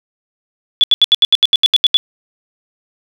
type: tone bursts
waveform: sine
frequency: 3437 Hz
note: A7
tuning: 41 cents flat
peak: -5 dBFS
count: 12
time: 0.81-1.97 s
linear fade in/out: 0 ms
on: 27 ms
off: 76 ms
effects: none